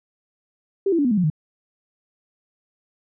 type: tone with pitch steps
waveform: sine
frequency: 392 / 335.4 / 287 / 245.5 / 210.1 / 179.73 / 153.78 Hz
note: G4 / E4 / D4 / B3 / G#3 / F3 / D#3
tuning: 0 / +30 / -40 / -10 / +20 / +50 / -20 cents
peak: -16 dBFS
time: 0.86-1.301 s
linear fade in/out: 5 ms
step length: 63 ms
effects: none